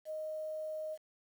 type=tone with quantisation; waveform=sine; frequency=622.3 Hz; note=D#5; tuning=in tune; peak=-37 dBFS; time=0.05-0.98 s; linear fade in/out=50 ms; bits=10; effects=none